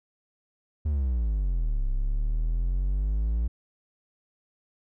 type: exponential two-way sweep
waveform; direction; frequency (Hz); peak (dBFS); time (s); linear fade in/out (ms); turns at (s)
triangle; down then up; 77.78 to 32.7 to 58.6; -21; 0.85-3.48; 10; 1.88
effects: none